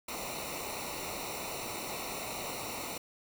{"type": "noise with comb filter", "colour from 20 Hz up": "pink", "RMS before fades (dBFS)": -39, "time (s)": [0.08, 2.98], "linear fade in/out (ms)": 5, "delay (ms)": 0.61, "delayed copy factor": -0.85, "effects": []}